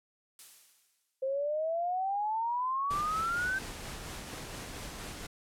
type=noise with exponential decay; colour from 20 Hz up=blue; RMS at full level=-46 dBFS; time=0.39-1.36 s; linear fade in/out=1 ms; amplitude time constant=210 ms
type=exponential sweep; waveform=sine; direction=up; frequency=523.3 to 1568 Hz; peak=-29 dBFS; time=1.22-3.59 s; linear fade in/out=10 ms
type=noise with tremolo; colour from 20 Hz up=pink; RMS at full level=-41 dBFS; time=2.9-5.27 s; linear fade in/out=10 ms; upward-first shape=sine; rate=4.3 Hz; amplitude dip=25%
effects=low-pass 11000 Hz 12 dB/octave